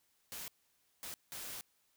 white noise bursts at uneven times, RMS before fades -45 dBFS, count 3, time 0.32-0.48 / 1.03-1.14 / 1.32-1.61 s, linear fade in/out 0 ms, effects white hiss -75 dBFS RMS until 1.96 s

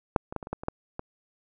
clicks, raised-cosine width 1 ms, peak -6 / -22 / -16 / -24 / -24 / -16 / -24 / -12 / -19 dBFS, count 9, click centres 0.162 / 0.325 / 0.363 / 0.428 / 0.471 / 0.53 / 0.635 / 0.684 / 0.994 s, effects none

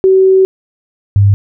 sine tone pair in turn, 380 / 100.27 Hz, F#4 / G2, +46 / +40 cents, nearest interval octave + major seventh, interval 2306 cents, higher first, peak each -4 dBFS, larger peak neither, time 0.04-0.45 / 1.16-1.34 s, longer first, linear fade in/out 0 ms, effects none

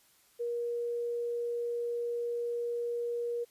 sine tone, 474.9 Hz, A#4, 32 cents sharp, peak -31 dBFS, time 0.39-3.45 s, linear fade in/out 20 ms, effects white hiss -65 dBFS RMS until 3.5 s + resampled to 32000 Hz

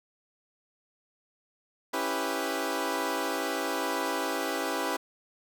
15% pulse chord, C# half-diminished seventh, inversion none, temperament equal, 277.2 / 329.6 / 392 / 493.9 Hz, C#4 / E4 / G4 / B4, 0 / 0 / 0 / 0 cents, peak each -28 dBFS, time 1.93-4.97 s, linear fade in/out 10 ms, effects none

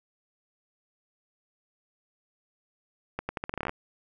accelerating click train, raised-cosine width 0.5 ms, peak -16 dBFS, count 13, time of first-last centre 3.19-3.694 s, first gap 100 ms, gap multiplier 0.82, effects none

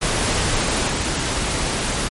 pink noise with level steps, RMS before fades -20 / -22 dBFS, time 0.01-2.09 s, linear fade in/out 20 ms, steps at 0.88 s, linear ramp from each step 5 ms, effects MP3 48 kbps

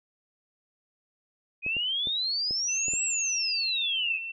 sine exponential two-way sweep, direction up then down, 2468 to 7860 to 2468 Hz, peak -26 dBFS, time 1.62-4.2 s, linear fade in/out 50 ms, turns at 3.04 s
clicks, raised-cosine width 2 ms, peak -27 dBFS, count 6, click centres 1.664 / 1.767 / 2.072 / 2.509 / 2.883 / 2.936 s
sine tone, 2693 Hz, E7, 36 cents sharp, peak -33 dBFS, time 2.68-4.32 s, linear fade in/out 10 ms
effects none

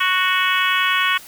harmonic tone, 370 Hz, F#4, in tune, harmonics 3 / 4 / 5 / 6 / 7 / 8 / 9, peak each -21 / -22 / -23 / -24 / -24 / -25 / -26 dBFS, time 0-1.18 s, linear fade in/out 10 ms, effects white hiss -41 dBFS RMS until 1.27 s

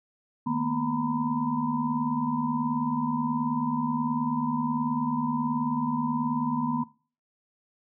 sine tone cluster, 153.6 / 223.9 / 242.5 / 932 / 1002 Hz, D#3 / A3 / B3 / A#5 / B5, -22 / +30 / -31 / -1 / +25 cents, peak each -34 / -34 / -27 / -34 / -33 dBFS, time 0.46-6.84 s, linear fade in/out 10 ms, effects noise-tail reverb RT60 0.4 s tail -20 dB re dry

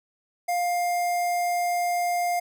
square tone with notch filter, 704 Hz, F5, 14 cents sharp, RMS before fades -25 dBFS, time 0.48-2.4 s, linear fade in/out 10 ms, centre 3600 Hz, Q 1.4, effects none

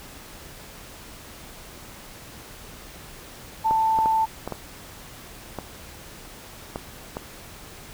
sine tone, 886 Hz, A5, 12 cents sharp, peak -18 dBFS, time 3.64-4.26 s, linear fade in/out 20 ms
clicks, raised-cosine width 1 ms, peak -15 dBFS, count 8, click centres 3.71 / 3.988 / 4.059 / 4.476 / 4.523 / 5.587 / 6.759 / 7.169 s
effects pink hiss -43 dBFS RMS until 7.93 s

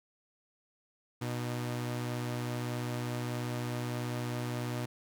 sawtooth tone pair together, 121.5 / 306.2 Hz, B2 / D#4, -28 / -28 cents, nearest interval octave + major third, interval 1600 cents, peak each -30 / -38 dBFS, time 1.21-4.86 s, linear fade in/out 10 ms, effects none

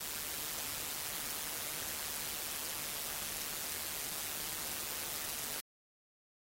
white noise with amplitude modulation, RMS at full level -37 dBFS, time 0-5.61 s, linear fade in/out 10 ms, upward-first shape sine, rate 150 Hz, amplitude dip 75%, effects AAC 48 kbps

